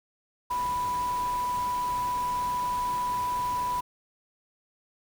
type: tone in noise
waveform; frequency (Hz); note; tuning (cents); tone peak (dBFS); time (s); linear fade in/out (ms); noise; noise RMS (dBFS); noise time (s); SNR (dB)
sine; 988; B5; 0; -26; 0.5-3.81; 10; pink; -41; 0.5-3.81; +12
effects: none